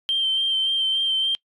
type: tone with vibrato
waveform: sine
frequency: 3136 Hz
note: G7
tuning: in tune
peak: -18 dBFS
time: 0.09-1.35 s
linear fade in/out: 0 ms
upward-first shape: sine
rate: 3.5 Hz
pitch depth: 20 cents each way
effects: noise-tail reverb RT60 0.1 s tail -24 dB re dry + tanh soft clip ceiling -14 dBFS